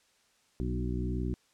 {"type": "harmonic tone with a mistuned harmonic", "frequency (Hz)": 61.6, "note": "B1", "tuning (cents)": -4, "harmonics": [1, 2, 3, 4, 5, 6], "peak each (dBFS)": [-33, -36, -38, -39, -40, -41], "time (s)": [0.6, 1.34], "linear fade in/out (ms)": 0, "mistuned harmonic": 4, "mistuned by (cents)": -22, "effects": ["white hiss -68 dBFS RMS until 1.53 s", "low-pass 8000 Hz 12 dB/octave"]}